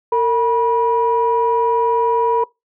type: tone pair together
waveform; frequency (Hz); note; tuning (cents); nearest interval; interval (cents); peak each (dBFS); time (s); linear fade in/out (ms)
sine; 457.3 / 970; A#4 / B5; -33 / -31; octave + minor second; 1302; -15; 0.12-2.44; 5
effects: noise-tail reverb RT60 0.2 s tail -23 dB re dry + tanh soft clip ceiling -6 dBFS